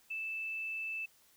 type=tone; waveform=sine; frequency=2637 Hz; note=E7; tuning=in tune; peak=-36 dBFS; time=0.1-1.06 s; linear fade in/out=10 ms; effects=white hiss -66 dBFS RMS until 1.36 s